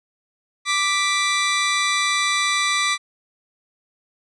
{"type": "tone pair together", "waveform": "20% pulse", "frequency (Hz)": [1174.7, 1975.6], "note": ["D6", "B6"], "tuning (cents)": [0, 0], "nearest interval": "major sixth", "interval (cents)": 900, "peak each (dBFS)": -16, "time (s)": [0.65, 2.98], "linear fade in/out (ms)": 50, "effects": ["resampled to 22050 Hz"]}